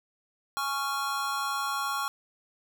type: chord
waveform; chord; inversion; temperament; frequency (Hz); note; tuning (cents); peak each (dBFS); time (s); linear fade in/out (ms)
square; Db major; second; just; 831.5 / 1108.7 / 1385.9; Ab5 / Db6 / F6; +2 / 0 / -14; -37 / -32 / -34; 0.57-2.08; 0
effects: none